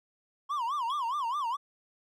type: tone with vibrato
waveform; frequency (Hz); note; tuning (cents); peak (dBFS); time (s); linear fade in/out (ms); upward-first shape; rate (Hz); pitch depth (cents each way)
triangle; 1046; C6; -1; -27; 0.49-1.57; 20; sine; 4.8; 240
type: tone with exponential decay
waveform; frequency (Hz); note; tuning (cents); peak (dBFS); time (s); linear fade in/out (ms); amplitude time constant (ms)
triangle; 3322; G#7; 0; -35; 0.9-1.09; 1; 41
effects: none